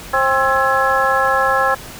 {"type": "harmonic tone with a mistuned harmonic", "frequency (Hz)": 265.9, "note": "C4", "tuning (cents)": 28, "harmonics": [2, 3, 4, 5, 6], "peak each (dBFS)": [-19, -19, -19, -19, -19], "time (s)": [0.13, 1.75], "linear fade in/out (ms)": 10, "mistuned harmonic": 6, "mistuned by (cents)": 94, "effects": ["pink hiss -34 dBFS RMS until 1.99 s"]}